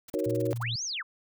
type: noise bursts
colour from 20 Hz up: white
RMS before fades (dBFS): -46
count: 11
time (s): 0.08-0.631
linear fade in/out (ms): 5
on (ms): 21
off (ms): 32
type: chord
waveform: sine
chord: D# minor seventh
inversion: none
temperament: equal with one note detuned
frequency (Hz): 311.1 / 370 / 472.1 / 554.4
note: D#4 / F#4 / A#4 / C#5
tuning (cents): 0 / 0 / +22 / 0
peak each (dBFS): -32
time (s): 0.14-0.53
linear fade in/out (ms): 0
type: tone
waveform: sine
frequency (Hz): 117.6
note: A#2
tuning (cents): +16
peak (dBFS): -31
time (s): 0.26-0.76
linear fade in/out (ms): 5
type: linear two-way sweep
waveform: sine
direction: up then down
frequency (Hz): 622.3 to 6645 to 982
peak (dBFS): -31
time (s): 0.6-1.03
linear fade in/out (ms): 20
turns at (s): 0.84
effects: none